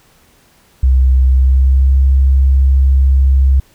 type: tone with pitch glide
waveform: sine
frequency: 64.8 to 66.93 Hz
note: C2 to C2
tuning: -16 to +40 cents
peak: -6 dBFS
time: 0.83-3.6 s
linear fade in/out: 5 ms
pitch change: +56 cents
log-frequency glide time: 1.26-1.97 s
effects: pink hiss -50 dBFS RMS until 3.74 s